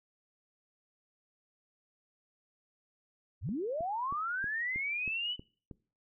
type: linear sweep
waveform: sine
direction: up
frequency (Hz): 58.6 to 3027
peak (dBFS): -32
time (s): 3.41-5.37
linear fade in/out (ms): 50
type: click train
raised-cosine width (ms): 3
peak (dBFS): -32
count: 8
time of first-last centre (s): 3.49-5.712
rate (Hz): 3.15
effects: noise-tail reverb RT60 0.4 s tail -21 dB re dry